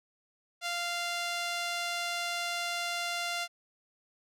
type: tone with band-pass filter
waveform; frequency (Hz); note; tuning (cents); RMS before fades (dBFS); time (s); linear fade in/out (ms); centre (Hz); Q
sawtooth; 695; F5; -9; -34; 0.61-3.48; 50; 3700; 0.61
effects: none